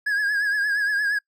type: tone with vibrato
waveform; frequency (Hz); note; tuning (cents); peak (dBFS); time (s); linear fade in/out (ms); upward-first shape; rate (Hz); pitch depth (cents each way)
triangle; 1661.2; G#6; 0; -18; 0.06-1.19; 10; triangle; 8.6; 70
effects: noise-tail reverb RT60 0.1 s tail -24 dB re dry